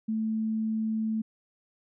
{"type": "tone", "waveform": "sine", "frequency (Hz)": 220, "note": "A3", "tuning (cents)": 0, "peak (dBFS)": -26, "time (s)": [0.08, 1.22], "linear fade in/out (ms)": 10, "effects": []}